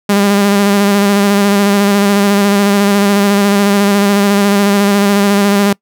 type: tone with vibrato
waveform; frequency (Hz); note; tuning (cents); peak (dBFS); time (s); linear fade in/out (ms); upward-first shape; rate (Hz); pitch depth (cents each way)
sawtooth; 201.3; G3; +46; -4; 0.09-5.73; 5; square; 14; 23
effects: noise-tail reverb RT60 0.1 s tail -25 dB re dry

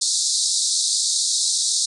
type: band-pass noise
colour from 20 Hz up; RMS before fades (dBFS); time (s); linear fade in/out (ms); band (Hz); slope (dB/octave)
pink; -21; 0.01-1.86; 10; 3800 to 9400; 96
effects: none

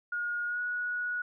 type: tone with pitch glide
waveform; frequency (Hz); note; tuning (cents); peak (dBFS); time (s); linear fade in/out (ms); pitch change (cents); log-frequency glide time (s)
sine; 1433 to 1460.6; F6 to F#6; +44 to -23; -30; 0.12-1.22; 5; +33; 0.46-0.6
effects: none

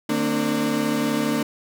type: tone cluster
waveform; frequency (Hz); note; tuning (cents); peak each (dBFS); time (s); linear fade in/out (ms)
35% pulse; 151.6 / 228.4 / 263.4 / 295.7; D#3 / A#3 / C4 / D4; -45 / -35 / +12 / +12; -31 / -22 / -27 / -23; 0.09-1.43; 5
effects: none

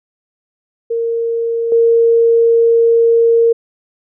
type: tone with level steps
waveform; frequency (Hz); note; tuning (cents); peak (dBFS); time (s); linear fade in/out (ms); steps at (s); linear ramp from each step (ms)
sine; 462; A#4; -16; -14 / -7; 0.9-3.53; 10; 1.72; 2
effects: none

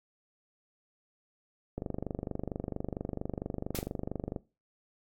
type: click train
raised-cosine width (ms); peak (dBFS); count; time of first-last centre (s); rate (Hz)
2; -21; 64; 1.78-4.362; 24.4
type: noise with exponential decay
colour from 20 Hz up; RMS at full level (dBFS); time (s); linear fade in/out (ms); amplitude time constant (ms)
white; -33; 3.75-3.89; 2; 29
effects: noise-tail reverb RT60 0.3 s tail -20 dB re dry + AAC 64 kbps

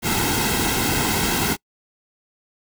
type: noise with comb filter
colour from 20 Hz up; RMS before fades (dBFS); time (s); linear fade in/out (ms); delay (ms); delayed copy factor
pink; -21; 0.02-1.57; 50; 1.7; -0.7
effects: noise-tail reverb RT60 0.1 s tail -26 dB re dry

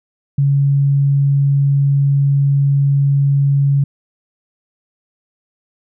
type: tone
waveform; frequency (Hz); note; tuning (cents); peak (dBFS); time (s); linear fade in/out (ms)
sine; 140; C#3; +18; -10; 0.38-3.84; 5
effects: none

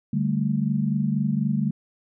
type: chord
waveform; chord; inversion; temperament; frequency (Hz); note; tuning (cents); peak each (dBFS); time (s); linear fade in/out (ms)
sine; D suspended fourth; none; equal; 146.83 / 196 / 220; D3 / G3 / A3; 0 / 0 / 0; -25; 0.13-1.71; 5
effects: none

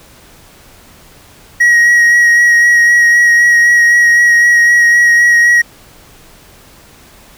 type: tone with vibrato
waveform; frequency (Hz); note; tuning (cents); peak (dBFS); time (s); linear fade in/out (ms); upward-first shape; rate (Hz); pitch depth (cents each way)
triangle; 1899; A#6; +32; -3; 1.6-5.62; 10; sine; 3.9; 16
effects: pink hiss -41 dBFS RMS until 7.37 s

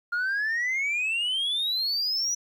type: exponential sweep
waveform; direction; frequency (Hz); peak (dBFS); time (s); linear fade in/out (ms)
sine; up; 1400 to 5920; -22; 0.12-2.35; 10
effects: tanh soft clip ceiling -23 dBFS + 10-bit

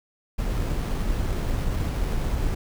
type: noise with sample-and-hold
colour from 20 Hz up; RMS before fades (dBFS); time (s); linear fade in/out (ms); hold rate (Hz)
brown; -25; 0.38-2.55; 10; 7350
effects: none

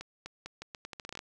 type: accelerating click train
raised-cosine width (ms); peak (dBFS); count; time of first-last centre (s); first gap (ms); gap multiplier
0.2; -24; 14; 0.01-1.191; 250; 0.8
effects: none

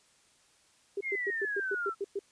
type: tone bursts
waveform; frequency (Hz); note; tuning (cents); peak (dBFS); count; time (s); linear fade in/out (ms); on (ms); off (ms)
sine; 398.8; G4; +30; -30; 9; 0.97-2.192; 5; 38; 110
type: exponential sweep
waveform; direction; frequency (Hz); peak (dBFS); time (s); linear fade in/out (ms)
sine; down; 2190 to 1313; -31; 1.02-1.95; 50
effects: white hiss -65 dBFS RMS until 2.31 s + resampled to 22050 Hz

